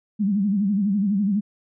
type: tone with vibrato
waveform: sine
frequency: 200.9 Hz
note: G3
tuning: 43 cents sharp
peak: -18 dBFS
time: 0.19-1.41 s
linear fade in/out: 20 ms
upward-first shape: sine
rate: 12 Hz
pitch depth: 110 cents each way
effects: none